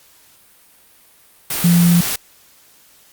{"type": "tone in noise", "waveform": "sine", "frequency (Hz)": 172.5, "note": "F3", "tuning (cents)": -21, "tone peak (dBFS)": -9, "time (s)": [1.64, 2.01], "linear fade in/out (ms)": 5, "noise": "white", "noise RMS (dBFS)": -21, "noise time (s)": [1.5, 2.16], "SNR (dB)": 9, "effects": ["white hiss -50 dBFS RMS until 3.12 s", "Opus 48 kbps"]}